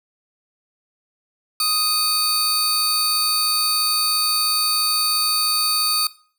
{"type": "tone pair together", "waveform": "sawtooth", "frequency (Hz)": [1244.5, 4557], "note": ["D#6", "C#8"], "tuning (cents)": [0, 47], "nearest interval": "octave + minor seventh", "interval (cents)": 2247, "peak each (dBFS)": [-21, -16], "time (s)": [1.6, 6.07], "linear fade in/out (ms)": 2, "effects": ["noise-tail reverb RT60 0.5 s tail -19 dB re dry"]}